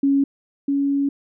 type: tone pair in turn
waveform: sine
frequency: 277.2 / 279.9 Hz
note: C#4 / C#4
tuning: 0 / +17 cents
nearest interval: unison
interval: 17 cents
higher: second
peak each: -14 / -17 dBFS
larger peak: first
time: 0.03-0.24 / 0.68-1.09 s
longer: second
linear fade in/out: 5 ms
effects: none